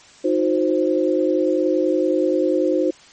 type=chord; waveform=sine; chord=C diminished; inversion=first; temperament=equal with one note detuned; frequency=311.1 / 361.5 / 523.3 Hz; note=Eb4 / Gb4 / C5; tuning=0 / -40 / 0 cents; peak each=-20 dBFS; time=0.24-2.91 s; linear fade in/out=10 ms; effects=white hiss -47 dBFS RMS until 3.12 s + MP3 32 kbps